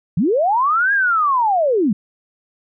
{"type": "linear two-way sweep", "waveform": "sine", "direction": "up then down", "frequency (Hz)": [139, 1661.2, 180.5], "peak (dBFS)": -13, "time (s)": [0.17, 1.93], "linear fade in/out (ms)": 5, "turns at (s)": 0.93, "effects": []}